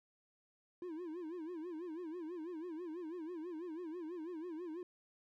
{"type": "tone with vibrato", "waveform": "triangle", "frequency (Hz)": 334.8, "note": "E4", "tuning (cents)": 27, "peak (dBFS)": -40, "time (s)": [0.82, 4.83], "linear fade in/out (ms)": 2, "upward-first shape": "sine", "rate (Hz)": 6.1, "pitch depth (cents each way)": 150, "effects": []}